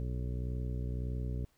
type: harmonic tone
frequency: 61.74 Hz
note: B1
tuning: in tune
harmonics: 1 / 2 / 3 / 4 / 5 / 6 / 7 / 9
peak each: -35 / -38 / -46 / -48 / -51 / -54 / -50 / -57 dBFS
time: 0-1.45 s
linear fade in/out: 0 ms
effects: pink hiss -72 dBFS RMS until 1.57 s